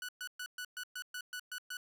sawtooth tone bursts, 1480 Hz, F#6, in tune, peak -36 dBFS, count 10, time 0.02-1.77 s, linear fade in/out 2 ms, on 67 ms, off 120 ms, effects none

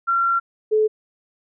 sine tone pair in turn, 1369 / 431.2 Hz, F6 / A4, -35 / -35 cents, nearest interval octave + minor sixth, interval 2000 cents, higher first, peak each -16 / -14 dBFS, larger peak second, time 0.07-0.4 / 0.71-0.88 s, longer first, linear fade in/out 20 ms, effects none

